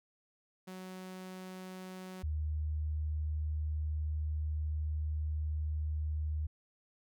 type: tone pair in turn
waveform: sawtooth / sine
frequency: 185.8 / 76.56 Hz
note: F#3 / D#2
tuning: +7 / -27 cents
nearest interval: octave + minor third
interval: 1534 cents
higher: first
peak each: -40 / -32 dBFS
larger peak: second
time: 0.67-2.23 / 2.23-6.47 s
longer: second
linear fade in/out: 10 ms
effects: none